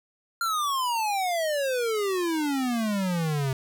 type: exponential sweep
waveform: square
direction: down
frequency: 1396.9 to 130 Hz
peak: -25 dBFS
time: 0.41-3.53 s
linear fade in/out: 2 ms
effects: none